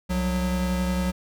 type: tone pair together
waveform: square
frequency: 64.4 / 182.15 Hz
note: C2 / F#3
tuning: -27 / -27 cents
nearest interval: octave + tritone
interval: 1800 cents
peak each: -28 / -25 dBFS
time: 0.09-1.12 s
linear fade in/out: 20 ms
effects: none